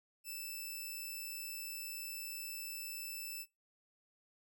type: tone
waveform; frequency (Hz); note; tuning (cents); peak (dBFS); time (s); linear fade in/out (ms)
5% pulse; 2637; E7; 0; -33; 0.24-3.46; 50
effects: noise-tail reverb RT60 0.2 s tail -19 dB re dry